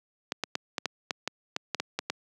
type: clicks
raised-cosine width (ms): 0.2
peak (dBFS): -11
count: 12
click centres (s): 0.321 / 0.437 / 0.554 / 0.782 / 0.857 / 1.108 / 1.276 / 1.564 / 1.747 / 1.8 / 1.99 / 2.1
effects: high-pass 200 Hz 12 dB/octave